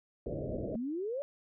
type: low-pass noise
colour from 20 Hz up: white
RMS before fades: -37 dBFS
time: 0.26-0.76 s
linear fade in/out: 5 ms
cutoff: 640 Hz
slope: 96 dB/octave
type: exponential sweep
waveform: sine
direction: up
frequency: 216.9 to 587.3 Hz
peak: -33 dBFS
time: 0.75-1.22 s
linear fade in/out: 0 ms
effects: none